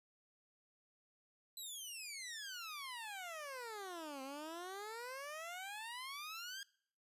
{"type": "exponential two-way sweep", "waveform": "15% pulse", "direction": "down then up", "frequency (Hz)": [4048, 261.6, 1637], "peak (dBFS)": -39, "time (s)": [1.57, 6.63], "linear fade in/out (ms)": 2, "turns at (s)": 4.22, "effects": ["noise-tail reverb RT60 0.6 s tail -23 dB re dry", "resampled to 32000 Hz"]}